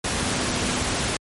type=tone in noise; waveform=sine; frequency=249.5 Hz; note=B3; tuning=18 cents sharp; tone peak=-33 dBFS; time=0.2-0.95 s; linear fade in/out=5 ms; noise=pink; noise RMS=-24 dBFS; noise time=0.04-1.17 s; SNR=-12 dB; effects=high-pass 60 Hz 12 dB/octave + MP3 48 kbps